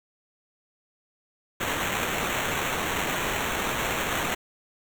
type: noise with sample-and-hold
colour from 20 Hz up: violet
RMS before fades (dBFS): -28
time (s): 1.6-4.35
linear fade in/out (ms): 10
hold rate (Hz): 4900
effects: none